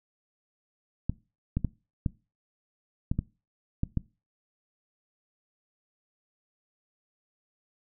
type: clicks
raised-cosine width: 5 ms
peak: -14 dBFS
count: 8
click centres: 1.096 / 1.57 / 1.647 / 2.062 / 3.115 / 3.19 / 3.834 / 3.973 s
effects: noise-tail reverb RT60 0.3 s tail -21 dB re dry